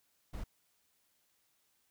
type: noise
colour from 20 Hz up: brown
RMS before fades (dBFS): -40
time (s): 0.33-0.44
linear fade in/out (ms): 10
effects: white hiss -75 dBFS RMS until 1.9 s